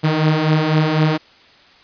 sawtooth beating tone pair, 152.8 / 156.8 Hz, D#3 / D#3, -31 / +14 cents, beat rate 4 Hz, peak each -15 / -11 dBFS, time 0.03-1.18 s, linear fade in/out 20 ms, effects white hiss -48 dBFS RMS until 1.83 s + resampled to 11025 Hz

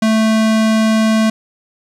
square tone, 220 Hz, A3, in tune, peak -11 dBFS, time 0.02-1.3 s, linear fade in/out 5 ms, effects low-pass 9000 Hz 12 dB/octave + 8-bit

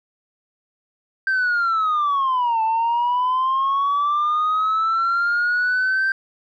sine linear two-way sweep, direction down then up, 1570 to 880 to 1570 Hz, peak -15 dBFS, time 1.27-6.12 s, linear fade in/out 2 ms, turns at 2.62 s, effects tanh soft clip ceiling -15 dBFS

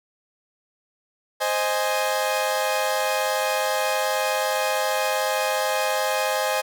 sawtooth chord, Ab major, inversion first, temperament equal, 523.3 / 622.3 / 830.6 Hz, C5 / Eb5 / Ab5, 0 / 0 / 0 cents, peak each -22 dBFS, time 1.4-6.62 s, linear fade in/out 20 ms, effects none

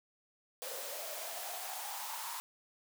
white noise with high-pass filter sweep, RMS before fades -42 dBFS, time 0.62-2.4 s, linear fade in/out 0 ms, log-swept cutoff 510 to 980 Hz, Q 6.7, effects none

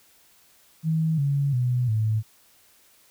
sine tone with pitch steps, 160 / 140.91 / 124.09 / 109.28 Hz, D#3 / C#3 / B2 / A2, +49 / +29 / +9 / -11 cents, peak -20 dBFS, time 0.83-2.23 s, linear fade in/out 50 ms, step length 350 ms, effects white hiss -58 dBFS RMS until 3.1 s

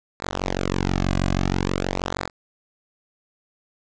sawtooth tone with flanger, 46.25 Hz, F#1, in tune, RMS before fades -24 dBFS, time 0.19-2.3 s, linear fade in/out 50 ms, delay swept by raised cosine 0.34 to 2.24 ms, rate 0.49 Hz, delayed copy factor -0.95, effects resampled to 16000 Hz + 7-bit

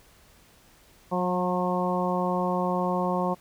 harmonic tone with a mistuned harmonic, 180 Hz, F#3, 47 cents flat, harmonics 1 / 2 / 3 / 4 / 5 / 6, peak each -28 / -32 / -30 / -32 / -31 / -32 dBFS, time 1.11-3.35 s, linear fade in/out 20 ms, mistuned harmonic 1, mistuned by +18 cents, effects pink hiss -57 dBFS RMS until 3.4 s

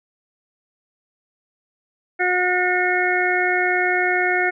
harmonic tone, 362.2 Hz, F#4, 37 cents flat, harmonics 1 / 2 / 4 / 5 / 6, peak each -23 / -23 / -23 / -23 / -23 dBFS, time 2.19-4.51 s, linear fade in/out 20 ms, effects none

